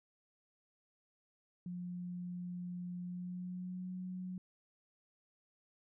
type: tone with pitch glide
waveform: sine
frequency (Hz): 177.8 to 183.43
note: F3 to F#3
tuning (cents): +31 to -15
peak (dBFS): -40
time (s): 1.66-4.38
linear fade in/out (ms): 2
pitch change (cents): +54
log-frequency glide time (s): 3.01-3.92
effects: none